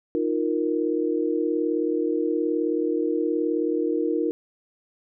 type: chord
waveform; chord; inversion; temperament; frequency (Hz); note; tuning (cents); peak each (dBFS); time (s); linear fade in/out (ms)
sine; Eb suspended second; none; just; 311.1 / 350 / 466.7; Eb4 / F4 / Bb4; 0 / +4 / +2; -25 / -26 / -26; 0.15-4.31; 0
effects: none